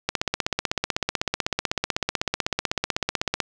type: click train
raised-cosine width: 0.2 ms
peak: -5 dBFS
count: 54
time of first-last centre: 0.09-3.402 s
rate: 16 Hz
effects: none